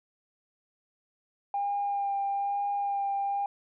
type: tone with vibrato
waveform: sine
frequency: 802 Hz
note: G5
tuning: 39 cents sharp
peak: -26 dBFS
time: 1.54-3.46 s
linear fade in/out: 2 ms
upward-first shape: sine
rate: 1.1 Hz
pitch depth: 15 cents each way
effects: tanh soft clip ceiling -22 dBFS